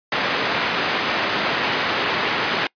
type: band-pass noise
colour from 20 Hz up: white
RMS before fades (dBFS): -22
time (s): 0.12-2.67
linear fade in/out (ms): 2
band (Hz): 170 to 2500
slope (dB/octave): 12
effects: noise-tail reverb RT60 0.1 s tail -25 dB re dry + resampled to 11025 Hz